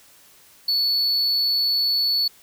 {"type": "tone", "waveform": "triangle", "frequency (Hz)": 4435, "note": "C#8", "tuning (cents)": 0, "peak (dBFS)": -17, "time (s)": [0.68, 2.28], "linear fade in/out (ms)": 5, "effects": ["white hiss -52 dBFS RMS until 2.42 s"]}